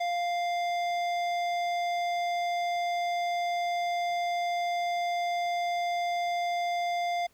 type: tone with hard clipping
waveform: sine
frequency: 698.5 Hz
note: F5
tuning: in tune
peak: -29 dBFS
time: 0-7.27 s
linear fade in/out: 10 ms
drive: 13 dB
effects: pink hiss -65 dBFS RMS until 7.33 s